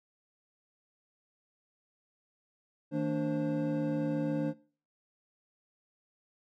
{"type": "tone cluster", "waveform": "triangle", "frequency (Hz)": [158.2, 225.7, 292.6, 529], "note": ["D#3", "A3", "D4", "C5"], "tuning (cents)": [29, 44, -6, 19], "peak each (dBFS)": [-33, -35, -29, -35], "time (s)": [2.91, 4.54], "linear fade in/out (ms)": 50, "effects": ["noise-tail reverb RT60 0.4 s tail -20 dB re dry"]}